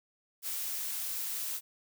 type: noise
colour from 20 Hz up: blue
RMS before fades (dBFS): -36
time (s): 0.42-1.61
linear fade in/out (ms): 50
effects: none